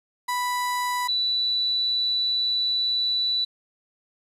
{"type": "tone pair in turn", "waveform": ["35% pulse", "sine"], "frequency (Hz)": [987.8, 3961], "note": ["B5", "B7"], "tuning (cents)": [0, 4], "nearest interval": "2 octaves", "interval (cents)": 2404, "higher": "second", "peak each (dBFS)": [-22, -21], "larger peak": "second", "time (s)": [[0.28, 1.08], [1.08, 3.45]], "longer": "second", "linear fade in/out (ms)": 10, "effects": ["resampled to 32000 Hz", "9-bit"]}